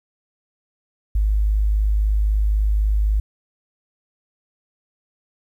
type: tone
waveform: sine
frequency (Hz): 51.91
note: G#1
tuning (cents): 0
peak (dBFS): -15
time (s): 1.15-3.2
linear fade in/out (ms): 5
effects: 9-bit